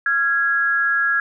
sine tone pair together, 1378 / 1661.2 Hz, F6 / G#6, -24 / 0 cents, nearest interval minor third, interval 324 cents, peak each -21 / -17 dBFS, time 0.06-1.2 s, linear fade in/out 2 ms, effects none

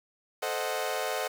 sawtooth chord, A diminished seventh, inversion none, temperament equal, 440 / 523.3 / 622.3 / 740 Hz, A4 / C5 / Eb5 / Gb5, 0 / 0 / 0 / 0 cents, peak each -32 / -31 / -31 / -31 dBFS, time 0.42-1.28 s, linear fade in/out 10 ms, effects 8-bit

